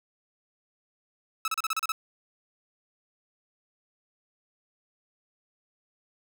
sawtooth tone bursts, 1301 Hz, E6, 23 cents flat, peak -22 dBFS, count 8, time 1.45-1.92 s, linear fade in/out 2 ms, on 29 ms, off 34 ms, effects none

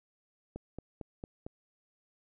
click train, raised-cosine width 2 ms, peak -27 dBFS, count 5, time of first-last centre 0.56-1.465 s, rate 4.42 Hz, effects none

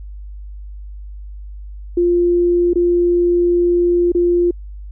sine tone with dropouts, 349.2 Hz, F4, in tune, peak -11 dBFS, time 1.97-4.51 s, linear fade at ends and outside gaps 5 ms, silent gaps 2.734-2.756 / 4.12-4.148 s, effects added 50 Hz sine -29 dBFS peak until 4.91 s

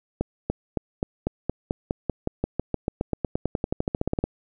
accelerating click train, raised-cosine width 2 ms, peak -10 dBFS, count 30, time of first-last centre 0.21-4.24 s, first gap 290 ms, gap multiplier 0.94, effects none

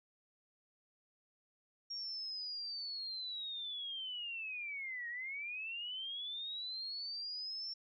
sine linear two-way sweep, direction down then up, 5588 to 1864.7 to 5440 Hz, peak -40 dBFS, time 1.9-7.74 s, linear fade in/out 10 ms, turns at 5.08 s, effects none

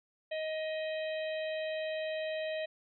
harmonic tone with a mistuned harmonic, 628 Hz, D#5, 16 cents sharp, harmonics 1 / 3 / 4 / 5 / 6, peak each -34 / -44 / -46 / -48 / -50 dBFS, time 0.31-2.66 s, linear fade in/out 10 ms, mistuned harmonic 6, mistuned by +56 cents, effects none

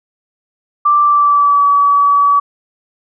sine tone with pitch glide, 1174.7 to 1141.9 Hz, D6 to D6, 0 to -49 cents, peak -7 dBFS, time 0.85-2.4 s, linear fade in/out 10 ms, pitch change -49 cents, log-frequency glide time 1.02-1.65 s, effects none

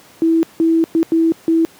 sine tone bursts at uneven times, 327.5 Hz, E4, 11 cents flat, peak -10 dBFS, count 5, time 0.22-0.43 / 0.6-0.84 / 0.95-1.03 / 1.12-1.32 / 1.48-1.65 s, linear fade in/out 0 ms, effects pink hiss -45 dBFS RMS until 1.79 s + high-pass 150 Hz 12 dB/octave

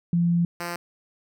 sine / 5% pulse tone pair in turn, 171.6 / 172.99 Hz, F3 / F3, -30 / -16 cents, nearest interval unison, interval 14 cents, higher second, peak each -18 dBFS, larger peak neither, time 0.13-0.45 / 0.6-0.76 s, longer first, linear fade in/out 2 ms, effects none

